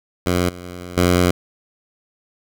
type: tone with level steps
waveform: 10% pulse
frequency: 89.1 Hz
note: F2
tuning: 35 cents sharp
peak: -8 / -25 / -23 / -5 dBFS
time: 0.26-1.31 s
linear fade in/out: 5 ms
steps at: 0.49 / 0.64 / 0.97 s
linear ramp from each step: 2 ms
effects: none

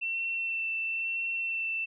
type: tone with vibrato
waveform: sine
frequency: 2690 Hz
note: E7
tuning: 34 cents sharp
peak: -29 dBFS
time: 0.01-1.86 s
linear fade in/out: 20 ms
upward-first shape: sine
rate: 0.99 Hz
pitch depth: 13 cents each way
effects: none

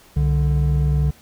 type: tone pair together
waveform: triangle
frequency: 65.33 / 146.83 Hz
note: C2 / D3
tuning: -2 / 0 cents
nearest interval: octave + major second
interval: 1402 cents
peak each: -16 dBFS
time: 0.16-1.11 s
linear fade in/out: 10 ms
effects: pink hiss -50 dBFS RMS until 1.21 s

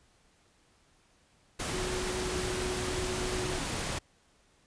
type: tone in noise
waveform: sine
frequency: 367.4 Hz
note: F#4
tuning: 12 cents flat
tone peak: -35 dBFS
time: 1.72-3.59 s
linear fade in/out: 10 ms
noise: pink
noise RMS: -34 dBFS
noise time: 1.59-3.99 s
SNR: -4 dB
effects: pink hiss -66 dBFS RMS until 4.66 s + resampled to 22050 Hz

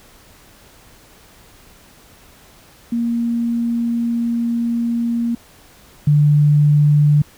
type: tone pair in turn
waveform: sine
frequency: 234.4 / 147.66 Hz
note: A#3 / D3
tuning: +10 / +10 cents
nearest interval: minor sixth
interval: 800 cents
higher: first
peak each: -16 / -9 dBFS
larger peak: second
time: 2.92-5.35 / 6.07-7.22 s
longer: first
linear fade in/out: 5 ms
effects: pink hiss -47 dBFS RMS until 7.37 s

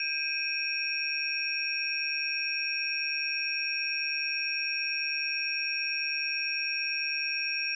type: tone cluster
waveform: sine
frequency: 1595 / 2410 / 2559 / 5550 Hz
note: G6 / D7 / D#7 / F8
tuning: +30 / +44 / +48 / -12 cents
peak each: -38 / -36 / -32 / -33 dBFS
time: 0-7.75 s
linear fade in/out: 2 ms
effects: none

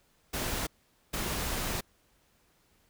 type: noise bursts at uneven times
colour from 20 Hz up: pink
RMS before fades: -33 dBFS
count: 2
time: 0.33-0.67 / 1.13-1.81 s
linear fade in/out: 10 ms
effects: pink hiss -68 dBFS RMS until 2.89 s

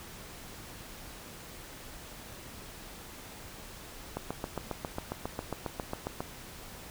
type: click train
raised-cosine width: 1 ms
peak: -19 dBFS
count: 16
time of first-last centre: 4.17-6.205 s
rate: 7.37 Hz
effects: pink hiss -47 dBFS RMS until 6.9 s

